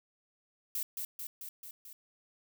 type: noise with echo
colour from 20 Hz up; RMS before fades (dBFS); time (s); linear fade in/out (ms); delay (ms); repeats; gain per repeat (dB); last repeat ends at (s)
violet; -35; 0.75-0.83; 2; 220; 5; -3; 1.93
effects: none